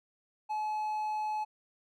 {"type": "tone", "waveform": "triangle", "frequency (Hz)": 855, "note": "A5", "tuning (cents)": -50, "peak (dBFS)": -29, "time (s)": [0.49, 1.45], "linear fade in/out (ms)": 20, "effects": []}